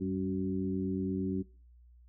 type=harmonic tone with a mistuned harmonic; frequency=93.9 Hz; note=F#2; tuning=26 cents sharp; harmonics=1 / 2 / 3 / 4; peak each=-40 / -34 / -35 / -38 dBFS; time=0-1.43 s; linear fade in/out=20 ms; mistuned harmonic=2; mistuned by=+47 cents; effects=noise-tail reverb RT60 0.4 s tail -23 dB re dry + added 60 Hz sine -55 dBFS peak until 2.08 s